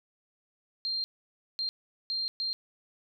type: tone bursts at uneven times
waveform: sine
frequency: 4186 Hz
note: C8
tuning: in tune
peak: -29 dBFS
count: 4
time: 0.85-1.04 / 1.59-1.69 / 2.1-2.28 / 2.4-2.53 s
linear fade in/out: 0 ms
effects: none